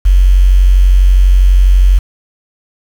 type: tone with quantisation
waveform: sine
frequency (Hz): 46.11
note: F#1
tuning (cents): -5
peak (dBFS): -3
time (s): 0.05-1.99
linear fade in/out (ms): 10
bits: 5
effects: none